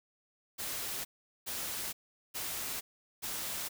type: noise bursts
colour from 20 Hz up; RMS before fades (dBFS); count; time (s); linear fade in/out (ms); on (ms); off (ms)
white; -38; 4; 0.58-3.69; 20; 470; 410
effects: none